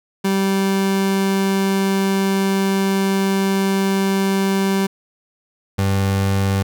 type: tone pair in turn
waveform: 30% pulse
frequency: 194.3 / 97.68 Hz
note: G3 / G2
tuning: -15 / -6 cents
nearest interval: octave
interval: 1191 cents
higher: first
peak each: -13 dBFS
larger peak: neither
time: 0.24-4.87 / 5.78-6.63 s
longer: first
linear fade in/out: 10 ms
effects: none